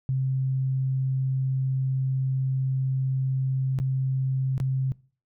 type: tone with dropouts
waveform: sine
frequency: 132.2 Hz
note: C3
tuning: 18 cents sharp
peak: -22 dBFS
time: 0.09-4.92 s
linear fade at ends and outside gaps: 0 ms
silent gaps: 3.788-3.8 / 4.579-4.601 s
effects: noise-tail reverb RT60 0.4 s tail -22 dB re dry

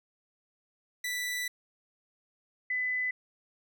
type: tone pair in turn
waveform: sawtooth / sine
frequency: 1975.5 / 2005 Hz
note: B6 / B6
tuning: 0 / +26 cents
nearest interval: unison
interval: 26 cents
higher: second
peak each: -28 dBFS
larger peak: neither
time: 1.04-1.48 / 2.7-3.11 s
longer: first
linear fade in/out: 5 ms
effects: none

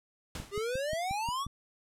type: noise with exponential decay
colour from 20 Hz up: pink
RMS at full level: -38 dBFS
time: 0.35-0.69 s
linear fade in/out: 2 ms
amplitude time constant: 72 ms
type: click train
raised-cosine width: 5 ms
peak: -28 dBFS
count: 7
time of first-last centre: 0.4-1.466 s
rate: 5.63 Hz
type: exponential sweep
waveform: square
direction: up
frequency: 392 to 1174.7 Hz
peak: -32 dBFS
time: 0.51-1.47 s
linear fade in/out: 50 ms
effects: low-pass 11000 Hz 12 dB/octave

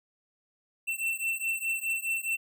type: beating tone pair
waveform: square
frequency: 2687 / 2691.8 Hz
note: E7 / E7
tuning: +33 / +36 cents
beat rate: 4.8 Hz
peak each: -32 / -33 dBFS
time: 0.87-2.37 s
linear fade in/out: 20 ms
effects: none

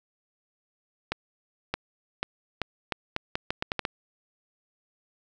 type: accelerating click train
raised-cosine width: 0.3 ms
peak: -11 dBFS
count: 12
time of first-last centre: 1.12-3.852 s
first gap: 620 ms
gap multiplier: 0.79
effects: none

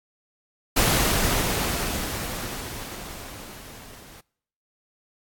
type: noise with level ramp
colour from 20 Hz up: pink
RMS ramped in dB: -19 to -47 dBFS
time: 0.76-4.21 s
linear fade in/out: 10 ms
effects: noise-tail reverb RT60 0.7 s tail -25 dB re dry + AAC 64 kbps

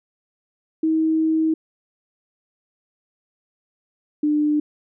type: tone pair in turn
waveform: sine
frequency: 318.3 / 299 Hz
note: D#4 / D4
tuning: +39 / +31 cents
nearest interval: minor second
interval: 108 cents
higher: first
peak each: -16 dBFS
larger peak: neither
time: 0.83-1.54 / 4.23-4.6 s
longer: first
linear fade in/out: 5 ms
effects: none

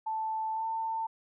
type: tone with pitch glide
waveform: sine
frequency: 880 to 895.9 Hz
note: A5 to A5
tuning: 0 to +31 cents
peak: -30 dBFS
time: 0.06-1.07 s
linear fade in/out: 10 ms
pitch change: +31 cents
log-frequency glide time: 0.53-0.65 s
effects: none

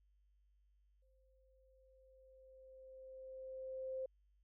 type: tone with exponential growth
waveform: sine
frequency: 523.3 Hz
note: C5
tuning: in tune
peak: -39 dBFS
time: 1.02-4.06 s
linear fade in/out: 5 ms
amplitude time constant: 660 ms
effects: added 50 Hz sine -70 dBFS peak until 4.43 s

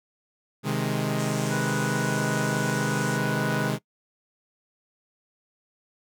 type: chord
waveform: sawtooth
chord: Ab major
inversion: first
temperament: equal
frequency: 130.81 / 155.56 / 207.7 Hz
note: C3 / Eb3 / Ab3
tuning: 0 / 0 / 0 cents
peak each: -25 dBFS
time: 0.63-3.79 s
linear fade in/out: 50 ms
type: band-pass noise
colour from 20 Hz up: pink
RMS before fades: -42 dBFS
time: 1.18-3.18 s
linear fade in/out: 20 ms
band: 5400 to 9000 Hz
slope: 48 dB/octave
type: harmonic tone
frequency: 491.9 Hz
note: B4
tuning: 7 cents flat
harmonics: 1 / 2 / 3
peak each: -37 / -37 / -31 dBFS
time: 1.5-3.7 s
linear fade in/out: 20 ms
effects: noise-tail reverb RT60 0.1 s tail -21 dB re dry

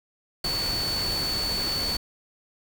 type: tone in noise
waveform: sine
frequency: 4465 Hz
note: C#8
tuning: 12 cents sharp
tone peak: -26 dBFS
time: 0.44-1.97 s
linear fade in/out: 5 ms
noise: pink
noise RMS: -32 dBFS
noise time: 0.44-1.97 s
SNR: +3 dB
effects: none

